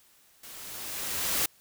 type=noise with level ramp; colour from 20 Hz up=white; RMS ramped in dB=-46 to -26 dBFS; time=0.43-1.46 s; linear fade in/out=5 ms; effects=white hiss -61 dBFS RMS until 1.6 s